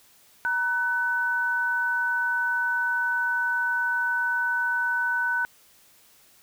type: tone pair together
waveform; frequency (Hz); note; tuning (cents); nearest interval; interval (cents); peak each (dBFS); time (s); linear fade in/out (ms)
sine; 947.6 / 1500; A#5 / F#6; +28 / +23; minor sixth; 795; -30 / -23; 0.45-5.45; 0
effects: white hiss -57 dBFS RMS until 6.42 s